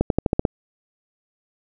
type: accelerating click train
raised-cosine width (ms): 2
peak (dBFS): -4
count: 7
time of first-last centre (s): 0.01-0.452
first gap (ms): 92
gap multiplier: 0.91
effects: none